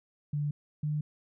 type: tone pair in turn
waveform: sine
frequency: 146.83 / 150.09 Hz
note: D3 / D3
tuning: 0 / +38 cents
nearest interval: unison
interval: 38 cents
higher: second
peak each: -28 dBFS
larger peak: neither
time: 0.33-0.51 / 0.83-1.01 s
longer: neither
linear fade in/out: 5 ms
effects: none

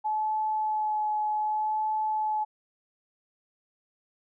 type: tone with vibrato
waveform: sine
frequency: 857 Hz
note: A5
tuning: 46 cents flat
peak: -25 dBFS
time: 0.04-2.45 s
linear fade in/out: 20 ms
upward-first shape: sine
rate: 0.65 Hz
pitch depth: 14 cents each way
effects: none

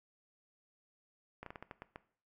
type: slowing click train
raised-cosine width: 0.5 ms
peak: -30 dBFS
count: 8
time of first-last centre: 1.43-1.959 s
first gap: 33 ms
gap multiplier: 1.27
effects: noise-tail reverb RT60 0.5 s tail -17 dB re dry

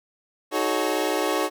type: chord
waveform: 25% pulse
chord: D# half-diminished seventh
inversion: none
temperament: equal with one note detuned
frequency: 311.1 / 370 / 428.7 / 554.4 Hz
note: D#4 / F#4 / A4 / C#5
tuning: 0 / 0 / -45 / 0 cents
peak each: -24 dBFS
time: 0.51-1.5 s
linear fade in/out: 50 ms
effects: none

